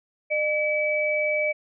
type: tone pair together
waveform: sine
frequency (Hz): 606 / 2293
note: D#5 / D7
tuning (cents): -46 / -42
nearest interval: octave + major seventh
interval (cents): 2304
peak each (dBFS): -24 / -24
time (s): 0.3-1.53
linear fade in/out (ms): 20
effects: none